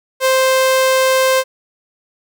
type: tone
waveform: sawtooth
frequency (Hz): 523.3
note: C5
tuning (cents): 0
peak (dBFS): -7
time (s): 0.2-1.44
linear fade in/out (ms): 50
effects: none